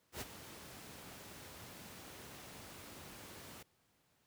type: noise with ADSR envelope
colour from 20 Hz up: pink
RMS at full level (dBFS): -41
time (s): 0.12-3.63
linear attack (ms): 90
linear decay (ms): 31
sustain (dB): -11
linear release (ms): 8
effects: pink hiss -75 dBFS RMS until 4.26 s + high-pass 80 Hz 12 dB/octave